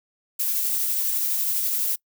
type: noise with tremolo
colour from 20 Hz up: violet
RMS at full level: -23 dBFS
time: 0.39-1.96 s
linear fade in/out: 10 ms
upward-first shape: triangle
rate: 12 Hz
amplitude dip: 25%
effects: noise-tail reverb RT60 0.1 s tail -24 dB re dry